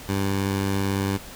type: tone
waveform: 15% pulse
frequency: 98 Hz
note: G2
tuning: in tune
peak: -16 dBFS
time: 0.08-1.18 s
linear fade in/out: 20 ms
effects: pink hiss -41 dBFS RMS until 1.35 s